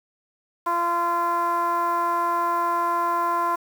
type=tone with low-pass filter; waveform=10% pulse; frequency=343.5 Hz; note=F4; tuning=29 cents flat; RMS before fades=-23 dBFS; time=0.66-3.56 s; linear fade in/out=10 ms; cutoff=1100 Hz; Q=5; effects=7-bit